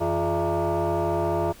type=tone with frequency modulation; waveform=sine; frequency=164.81 Hz; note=E3; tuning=in tune; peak=-20 dBFS; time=0-1.53 s; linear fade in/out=20 ms; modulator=255 Hz; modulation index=3; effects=tanh soft clip ceiling -18 dBFS + pink hiss -48 dBFS RMS until 1.6 s